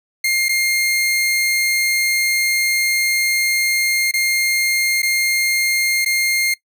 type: tone with dropouts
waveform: sawtooth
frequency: 2120 Hz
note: C7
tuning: 22 cents sharp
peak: -12 dBFS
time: 0.24-6.54 s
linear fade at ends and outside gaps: 5 ms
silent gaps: 0.485-0.491 / 4.113-4.137 / 5.02-5.029 / 6.048-6.059 s
effects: noise-tail reverb RT60 0.1 s tail -20 dB re dry